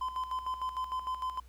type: tone with tremolo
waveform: triangle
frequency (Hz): 1024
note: C6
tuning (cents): -38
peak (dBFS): -29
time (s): 0.01-1.4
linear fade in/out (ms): 5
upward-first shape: square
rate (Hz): 6.6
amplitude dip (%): 65
effects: added 60 Hz sine -51 dBFS peak until 1.48 s + pink hiss -65 dBFS RMS until 1.48 s